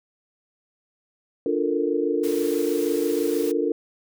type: chord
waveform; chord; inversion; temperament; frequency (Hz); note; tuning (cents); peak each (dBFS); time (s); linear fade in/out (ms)
sine; Bb major seventh; first; equal; 293.7 / 349.2 / 440 / 466.2; D4 / F4 / A4 / Bb4; 0 / 0 / 0 / 0; -26; 1.46-3.72; 2
type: noise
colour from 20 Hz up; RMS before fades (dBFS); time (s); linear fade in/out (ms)
white; -38; 2.23-3.52; 10
effects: none